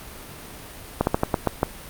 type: slowing click train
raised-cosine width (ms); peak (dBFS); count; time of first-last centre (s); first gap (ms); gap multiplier
1; -4; 7; 1.01-1.631; 61; 1.21
effects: pink hiss -40 dBFS RMS until 1.89 s + Opus 48 kbps